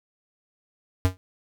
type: tone with exponential decay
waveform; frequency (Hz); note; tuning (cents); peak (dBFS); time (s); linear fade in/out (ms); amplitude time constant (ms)
square; 92.5; F#2; 0; -14; 1.05-1.17; 0; 24
effects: none